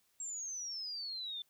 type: exponential sweep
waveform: sine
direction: down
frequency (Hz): 7590 to 3520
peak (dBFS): -39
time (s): 0.2-1.42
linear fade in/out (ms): 2
effects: white hiss -74 dBFS RMS until 1.49 s

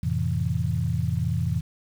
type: chord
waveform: sine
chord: F major seventh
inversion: none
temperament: equal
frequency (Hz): 87.31 / 110 / 130.81 / 164.81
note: F2 / A2 / C3 / E3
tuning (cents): 0 / 0 / 0 / 0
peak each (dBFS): -28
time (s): 0.03-1.61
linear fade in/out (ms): 5
effects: 8-bit

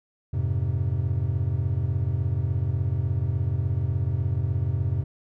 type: chord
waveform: triangle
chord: F minor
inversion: none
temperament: equal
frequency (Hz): 87.31 / 103.83 / 130.81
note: F2 / Ab2 / C3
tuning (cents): 0 / 0 / 0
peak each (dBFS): -25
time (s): 0.33-5.04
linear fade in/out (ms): 10
effects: none

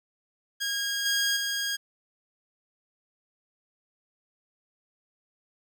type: tone with level steps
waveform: 15% pulse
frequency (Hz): 1630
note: G#6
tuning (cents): -33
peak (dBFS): -21 / -17 / -21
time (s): 0.6-1.77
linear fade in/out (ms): 20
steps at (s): 1.05 / 1.36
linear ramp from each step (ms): 10
effects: none

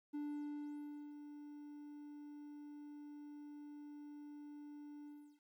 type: tone with ADSR envelope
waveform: triangle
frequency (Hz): 293.7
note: D4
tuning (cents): 0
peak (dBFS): -38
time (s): 0.13-5.4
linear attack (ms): 19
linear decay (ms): 980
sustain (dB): -10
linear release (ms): 330
effects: 13-bit

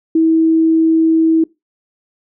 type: tone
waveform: sine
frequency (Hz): 323.4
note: E4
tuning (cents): -33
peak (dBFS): -8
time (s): 0.15-1.44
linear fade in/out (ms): 5
effects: noise-tail reverb RT60 0.2 s tail -21 dB re dry

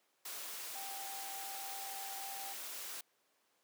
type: tone in noise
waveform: sine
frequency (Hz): 784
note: G5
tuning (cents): 0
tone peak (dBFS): -47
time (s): 0.75-2.53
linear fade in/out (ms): 5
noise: white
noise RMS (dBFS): -45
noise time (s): 0.25-3.01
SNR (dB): -5
effects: pink hiss -75 dBFS RMS until 3.63 s + high-pass 400 Hz 12 dB/octave

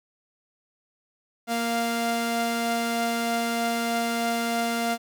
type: tone pair together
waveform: sawtooth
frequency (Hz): 233.2 / 696.4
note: A#3 / F5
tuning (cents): +1 / -5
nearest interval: octave + perfect fifth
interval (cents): 1894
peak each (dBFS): -23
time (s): 1.47-4.98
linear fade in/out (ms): 50
effects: none

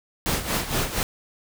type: noise with tremolo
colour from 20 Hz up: pink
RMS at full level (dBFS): -23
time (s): 0.26-1.03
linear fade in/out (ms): 0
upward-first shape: sine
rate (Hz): 4.3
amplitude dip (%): 70
effects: none

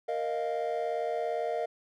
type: chord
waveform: triangle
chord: Bb suspended fourth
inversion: none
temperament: just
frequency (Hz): 466.2 / 621.6 / 699.2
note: Bb4 / Eb5 / F5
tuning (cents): 0 / -2 / +2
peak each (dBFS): -31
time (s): 0.08-1.66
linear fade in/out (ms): 10
effects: tanh soft clip ceiling -20 dBFS

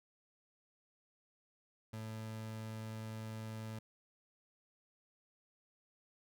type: tone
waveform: 30% pulse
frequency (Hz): 110.1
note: A2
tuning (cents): +2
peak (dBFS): -40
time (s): 1.93-3.79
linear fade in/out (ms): 5
effects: none

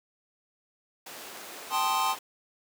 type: noise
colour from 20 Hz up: pink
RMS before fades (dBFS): -41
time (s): 1.06-2.19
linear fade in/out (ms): 5
type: chord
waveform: square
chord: A half-diminished seventh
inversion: third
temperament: equal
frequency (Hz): 784 / 880 / 1046.5 / 1244.5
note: G5 / A5 / C6 / Eb6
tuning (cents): 0 / 0 / 0 / 0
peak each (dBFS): -32 / -31 / -29 / -33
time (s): 1.7-2.16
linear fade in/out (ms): 50
effects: high-pass 400 Hz 12 dB/octave

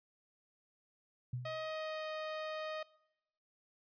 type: tone with exponential decay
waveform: sine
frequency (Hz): 124.3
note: B2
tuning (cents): +12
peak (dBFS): -34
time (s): 1.33-1.74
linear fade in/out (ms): 5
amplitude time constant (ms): 87
type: tone with pitch glide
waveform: sawtooth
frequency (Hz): 630 to 622.8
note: D#5 to D#5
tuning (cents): +21 to +2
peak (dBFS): -35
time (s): 1.45-2.83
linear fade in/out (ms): 5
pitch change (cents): -19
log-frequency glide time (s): 1.57-2.09
effects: noise-tail reverb RT60 0.9 s tail -23 dB re dry + resampled to 11025 Hz

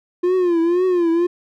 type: tone with vibrato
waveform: triangle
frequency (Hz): 350.4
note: F4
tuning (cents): +6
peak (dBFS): -12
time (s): 0.23-1.27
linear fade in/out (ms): 10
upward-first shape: triangle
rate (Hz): 2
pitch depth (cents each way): 120
effects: none

